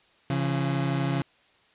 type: tone pair together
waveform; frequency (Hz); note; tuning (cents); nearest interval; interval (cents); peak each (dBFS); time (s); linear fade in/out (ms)
30% pulse; 137.27 / 169.5; C#3 / E3; -17 / +49; major third; 366; -23 / -27; 0.3-1.22; 2
effects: white hiss -61 dBFS RMS until 1.74 s + resampled to 8000 Hz